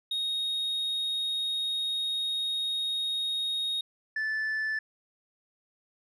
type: tone pair in turn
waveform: sine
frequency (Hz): 3736 / 1749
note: A#7 / A6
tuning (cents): +3 / -11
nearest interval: octave + minor second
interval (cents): 1314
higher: first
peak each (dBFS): -25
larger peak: neither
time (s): 0.11-3.81 / 4.16-4.79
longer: first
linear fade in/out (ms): 5
effects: tanh soft clip ceiling -27 dBFS